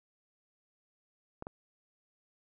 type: clicks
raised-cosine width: 1 ms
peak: -26 dBFS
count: 2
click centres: 1.424 / 1.469 s
effects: none